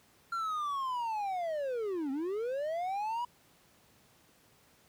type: linear two-way sweep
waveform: triangle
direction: down then up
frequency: 1385 to 260 to 982 Hz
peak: -30 dBFS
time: 0.32-3.25 s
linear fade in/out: 5 ms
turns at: 2.11 s
effects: pink hiss -64 dBFS RMS until 4.88 s + high-pass 80 Hz 12 dB/octave